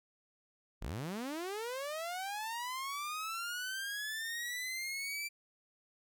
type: linear sweep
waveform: sawtooth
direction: up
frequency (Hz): 32.2 to 2349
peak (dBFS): -34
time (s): 0.81-5.29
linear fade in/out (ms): 20
effects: none